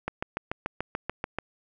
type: click train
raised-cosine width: 0.5 ms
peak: -14 dBFS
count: 10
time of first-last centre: 0.08-1.386 s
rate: 6.89 Hz
effects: none